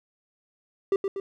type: tone with echo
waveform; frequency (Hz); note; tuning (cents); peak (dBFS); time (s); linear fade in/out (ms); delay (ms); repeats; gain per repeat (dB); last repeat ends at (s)
triangle; 392; G4; 0; -17; 0.92-0.96; 2; 120; 2; -5; 1.2
effects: none